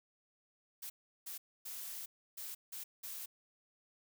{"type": "noise bursts at uneven times", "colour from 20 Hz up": "blue", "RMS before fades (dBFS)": -45, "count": 6, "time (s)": [[0.82, 0.9], [1.26, 1.38], [1.65, 2.06], [2.37, 2.55], [2.72, 2.84], [3.03, 3.26]], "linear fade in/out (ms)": 10, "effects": []}